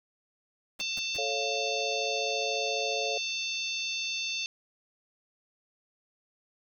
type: noise bursts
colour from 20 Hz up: pink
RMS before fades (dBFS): -44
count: 3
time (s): 0.79-1.171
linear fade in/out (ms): 5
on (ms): 27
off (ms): 150
type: harmonic tone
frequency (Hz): 892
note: A5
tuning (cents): +23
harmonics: 3 / 4 / 5 / 6 / 7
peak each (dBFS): -34 / -36 / -37 / -44 / -41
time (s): 0.8-4.46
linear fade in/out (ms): 0
type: chord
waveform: sine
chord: A augmented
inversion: none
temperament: equal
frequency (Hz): 440 / 554.4 / 698.5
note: A4 / C#5 / E#5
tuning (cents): 0 / 0 / 0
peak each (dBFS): -35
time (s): 1.18-3.18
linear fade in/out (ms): 5
effects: none